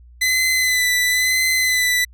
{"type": "tone with vibrato", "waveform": "sawtooth", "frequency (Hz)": 2013, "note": "B6", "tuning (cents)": 33, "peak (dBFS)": -12, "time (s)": [0.21, 2.05], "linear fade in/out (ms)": 10, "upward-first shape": "sine", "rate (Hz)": 0.99, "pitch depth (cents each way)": 28, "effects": ["added 60 Hz sine -42 dBFS peak until 2.13 s"]}